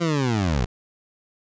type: linear sweep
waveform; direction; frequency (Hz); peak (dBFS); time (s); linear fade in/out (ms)
20% pulse; down; 174.61 to 53; -15; 0-0.66; 20
effects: resampled to 16000 Hz